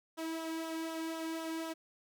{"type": "tone with flanger", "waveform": "sawtooth", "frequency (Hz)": 324.5, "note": "E4", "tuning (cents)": -27, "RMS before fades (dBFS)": -39, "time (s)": [0.17, 1.74], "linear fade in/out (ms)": 20, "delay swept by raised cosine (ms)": [0.42, 1.62], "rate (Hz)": 4, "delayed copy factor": -0.55, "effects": []}